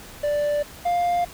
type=tone pair in turn; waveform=triangle; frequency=587 / 701.7 Hz; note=D5 / F5; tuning=-1 / +8 cents; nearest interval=minor third; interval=309 cents; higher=second; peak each=-18 / -17 dBFS; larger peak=second; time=0.23-0.63 / 0.85-1.25 s; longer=neither; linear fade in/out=10 ms; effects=pink hiss -42 dBFS RMS until 1.33 s